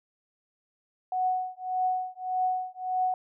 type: tone with tremolo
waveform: sine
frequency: 740 Hz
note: F#5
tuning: in tune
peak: -22 dBFS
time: 1.12-3.14 s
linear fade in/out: 2 ms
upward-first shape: triangle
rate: 1.7 Hz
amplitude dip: 100%
effects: none